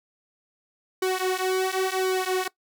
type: tone with flanger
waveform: sawtooth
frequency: 374.6 Hz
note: F#4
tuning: 21 cents sharp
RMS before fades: -25 dBFS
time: 1.02-2.48 s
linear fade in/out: 5 ms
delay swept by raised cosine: 1.5 to 6.5 ms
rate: 0.94 Hz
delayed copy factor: -1
effects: noise-tail reverb RT60 0.1 s tail -20 dB re dry